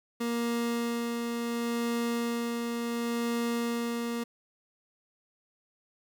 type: tone with tremolo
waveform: 30% pulse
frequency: 235 Hz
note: A#3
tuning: 14 cents sharp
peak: -25 dBFS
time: 0.2-4.24 s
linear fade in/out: 10 ms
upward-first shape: sine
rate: 0.7 Hz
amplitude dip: 30%
effects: 10-bit